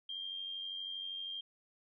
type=tone with amplitude modulation; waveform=sine; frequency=3197 Hz; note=G7; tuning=33 cents sharp; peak=-37 dBFS; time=0.09-1.41 s; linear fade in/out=5 ms; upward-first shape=sine; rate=92.6 Hz; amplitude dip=50%; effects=none